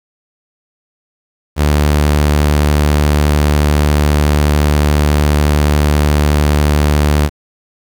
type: tone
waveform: sawtooth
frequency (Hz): 74.1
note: D2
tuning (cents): +16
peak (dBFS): -5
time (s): 1.56-7.3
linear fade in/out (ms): 50
effects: 7-bit